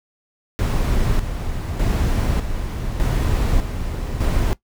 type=noise with tremolo; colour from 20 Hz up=brown; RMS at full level=-18 dBFS; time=0.59-4.53 s; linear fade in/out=0 ms; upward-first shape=square; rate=0.83 Hz; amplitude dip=55%; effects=noise-tail reverb RT60 0.1 s tail -18 dB re dry